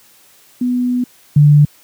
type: tone pair in turn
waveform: sine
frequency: 247.6 / 147.22 Hz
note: B3 / D3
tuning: +5 / +5 cents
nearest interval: major sixth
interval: 900 cents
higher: first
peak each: -13 / -4 dBFS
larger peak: second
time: 0.61-1.04 / 1.36-1.65 s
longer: first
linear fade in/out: 5 ms
effects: white hiss -48 dBFS RMS until 1.83 s + high-pass 80 Hz 12 dB/octave